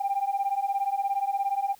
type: beating tone pair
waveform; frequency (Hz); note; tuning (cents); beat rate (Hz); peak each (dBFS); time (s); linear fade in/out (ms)
sine; 784 / 801; G5 / G5; 0 / +37; 17; -27 / -26; 0-1.75; 10
effects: tanh soft clip ceiling -19 dBFS + white hiss -57 dBFS RMS until 1.79 s